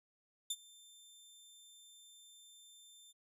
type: tone with ADSR envelope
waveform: 20% pulse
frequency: 3570 Hz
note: A7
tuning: 24 cents sharp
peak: -28 dBFS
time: 0.5-3.13 s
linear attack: 6 ms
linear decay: 47 ms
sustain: -24 dB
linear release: 25 ms
effects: none